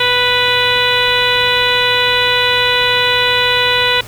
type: harmonic tone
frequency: 493.4 Hz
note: B4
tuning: 2 cents flat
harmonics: 1 / 2 / 3 / 4 / 5 / 6 / 7 / 8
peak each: -19 / -19 / -19 / -19 / -19 / -19 / -19 / -19 dBFS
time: 0-4.01 s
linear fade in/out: 5 ms
effects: added 114 Hz sine -34 dBFS peak until 4.07 s + pink hiss -34 dBFS RMS until 4.07 s